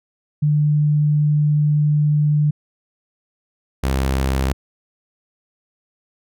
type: tone pair in turn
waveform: sine / sawtooth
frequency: 149.1 / 66.42 Hz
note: D3 / C2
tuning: +27 / +27 cents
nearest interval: octave + major second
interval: 1400 cents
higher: first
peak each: -13 dBFS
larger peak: neither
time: 0.42-2.51 / 3.83-4.53 s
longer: first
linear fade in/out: 10 ms
effects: none